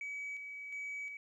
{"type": "tone with tremolo", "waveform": "sine", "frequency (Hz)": 2277, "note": "C#7", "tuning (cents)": 46, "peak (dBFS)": -37, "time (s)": [0.01, 1.17], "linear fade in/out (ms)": 2, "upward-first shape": "square", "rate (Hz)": 1.4, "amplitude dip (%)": 45, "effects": ["tanh soft clip ceiling -37 dBFS", "13-bit"]}